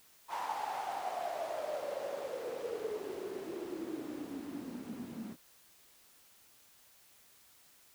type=noise with band-pass filter sweep; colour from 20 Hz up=white; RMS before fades=-40 dBFS; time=0.28-5.37 s; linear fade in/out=50 ms; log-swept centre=930 to 210 Hz; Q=8.4; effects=white hiss -63 dBFS RMS until 7.94 s